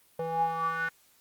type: tone with band-pass filter sweep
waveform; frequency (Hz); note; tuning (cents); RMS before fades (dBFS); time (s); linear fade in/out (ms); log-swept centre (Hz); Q
square; 164.2; E3; -6; -30; 0.19-0.89; 5; 600 to 1600; 9.3
effects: white hiss -63 dBFS RMS until 1.2 s + Opus 32 kbps